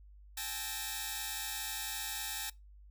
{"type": "tone cluster", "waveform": "5% pulse", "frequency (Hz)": [785, 862, 1319, 1840, 3847], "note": ["G5", "A5", "E6", "A#6", "B7"], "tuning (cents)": [2, -36, 1, -23, -46], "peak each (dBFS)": [-33, -31, -38, -32, -35], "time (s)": [0.37, 2.5], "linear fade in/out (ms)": 5, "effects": ["noise-tail reverb RT60 0.2 s tail -22 dB re dry", "added 50 Hz sine -53 dBFS peak until 2.9 s"]}